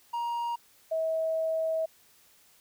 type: tone pair in turn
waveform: triangle / sine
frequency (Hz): 943 / 643.9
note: A#5 / E5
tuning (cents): +20 / -41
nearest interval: perfect fifth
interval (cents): 661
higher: first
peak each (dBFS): -27 / -26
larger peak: second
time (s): 0.13-0.56 / 0.91-1.86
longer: second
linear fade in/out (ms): 10
effects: white hiss -61 dBFS RMS until 2.6 s